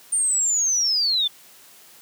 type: linear sweep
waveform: sine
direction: down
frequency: 8980 to 3456 Hz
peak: -18 dBFS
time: 0.12-1.28 s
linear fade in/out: 10 ms
effects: white hiss -49 dBFS RMS until 2.01 s + high-pass 150 Hz 12 dB/octave